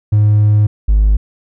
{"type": "tone pair in turn", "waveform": "triangle", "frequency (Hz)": [105.1, 51.71], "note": ["G#2", "G#1"], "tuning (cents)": [21, -7], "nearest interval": "octave", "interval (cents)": 1228, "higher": "first", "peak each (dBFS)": -4, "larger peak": "neither", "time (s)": [[0.12, 0.67], [0.88, 1.17]], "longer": "first", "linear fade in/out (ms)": 10, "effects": ["tanh soft clip ceiling -2 dBFS"]}